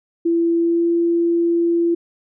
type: tone with pitch glide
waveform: sine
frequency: 336.3 to 339.6 Hz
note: E4 to F4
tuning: +35 to -48 cents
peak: -14 dBFS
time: 0.25-1.95 s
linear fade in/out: 10 ms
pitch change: +17 cents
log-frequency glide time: 0.57-0.87 s
effects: none